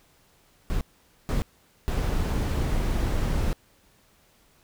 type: noise bursts at uneven times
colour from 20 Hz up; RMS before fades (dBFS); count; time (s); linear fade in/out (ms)
brown; -25; 3; 0.7-0.81 / 1.29-1.42 / 1.88-3.53; 0
effects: pink hiss -61 dBFS RMS until 4.63 s